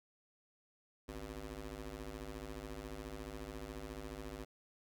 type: ring-modulated tone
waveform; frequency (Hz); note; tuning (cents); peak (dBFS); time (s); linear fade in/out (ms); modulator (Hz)
15% pulse; 104.6; G#2; +13; -35; 1.08-4.45; 10; 164
effects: none